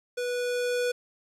square tone with level ramp, 490.4 Hz, B4, 12 cents flat, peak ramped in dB -29 to -25 dBFS, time 0.17-0.92 s, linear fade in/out 10 ms, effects low-pass 10000 Hz 12 dB/octave + 10-bit

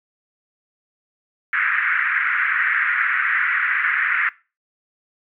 pink band-pass noise, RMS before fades -20 dBFS, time 1.53-4.29 s, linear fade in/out 0 ms, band 1400 to 2100 Hz, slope 48 dB/octave, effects noise-tail reverb RT60 0.3 s tail -20 dB re dry

